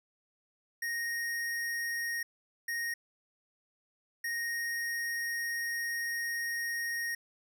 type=tone bursts at uneven times; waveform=square; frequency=1864.7 Hz; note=A#6; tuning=in tune; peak=-33 dBFS; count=3; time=0.82-2.23 / 2.68-2.94 / 4.24-7.15 s; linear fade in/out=5 ms; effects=none